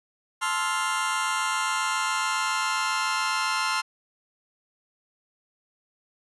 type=chord; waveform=sawtooth; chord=F major seventh; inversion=first; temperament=just; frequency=873.1 / 1047.7 / 1309.6 / 1396.9 Hz; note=A5 / C6 / E6 / F6; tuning=-14 / +2 / -12 / 0 cents; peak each=-28 / -24 / -29 / -25 dBFS; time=0.41-3.82 s; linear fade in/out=20 ms; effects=resampled to 24000 Hz